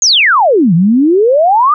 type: exponential two-way sweep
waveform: sine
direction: down then up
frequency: 6840 to 159 to 1254 Hz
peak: -5 dBFS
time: 0.02-1.74 s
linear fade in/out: 2 ms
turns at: 0.74 s
effects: none